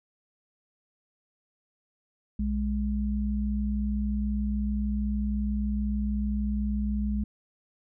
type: tone pair together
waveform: sine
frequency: 61.29 / 207.7 Hz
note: B1 / G#3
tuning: -13 / 0 cents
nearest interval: octave + major sixth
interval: 2113 cents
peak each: -28 dBFS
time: 2.39-7.24 s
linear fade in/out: 5 ms
effects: none